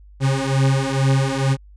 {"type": "beating tone pair", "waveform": "40% pulse", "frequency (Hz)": [134, 136.2], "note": ["C3", "C#3"], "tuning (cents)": [42, -30], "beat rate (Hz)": 2.2, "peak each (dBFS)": -18, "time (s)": [0.2, 1.57], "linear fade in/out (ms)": 50, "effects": ["added 50 Hz sine -42 dBFS peak until 1.76 s", "resampled to 22050 Hz"]}